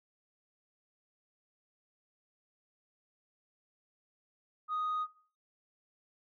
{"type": "tone", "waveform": "sine", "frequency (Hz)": 1244.5, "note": "D#6", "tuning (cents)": 0, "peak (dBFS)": -30, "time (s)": [4.68, 5.07], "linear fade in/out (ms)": 50, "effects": ["noise-tail reverb RT60 0.4 s tail -17 dB re dry", "tanh soft clip ceiling -29 dBFS"]}